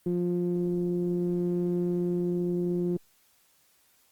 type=ring-modulated tone; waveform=triangle; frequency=88.1 Hz; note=F2; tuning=16 cents sharp; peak=-20 dBFS; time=0.06-2.97 s; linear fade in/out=5 ms; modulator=264 Hz; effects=white hiss -65 dBFS RMS until 4.11 s + Opus 32 kbps